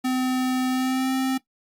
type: tone with pitch glide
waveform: square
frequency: 256.2 to 262.6 Hz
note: C4 to C4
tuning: -36 to +6 cents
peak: -22 dBFS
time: 0.04-1.38 s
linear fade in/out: 10 ms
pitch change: +42 cents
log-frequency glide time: 0.69-1.13 s
effects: noise-tail reverb RT60 0.1 s tail -17 dB re dry + Opus 48 kbps